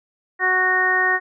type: harmonic tone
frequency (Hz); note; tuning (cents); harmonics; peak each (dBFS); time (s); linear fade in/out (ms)
370; F#4; 0; 1 / 2 / 3 / 4 / 5; -27 / -25 / -25 / -25 / -17; 0.39-1.2; 50
effects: none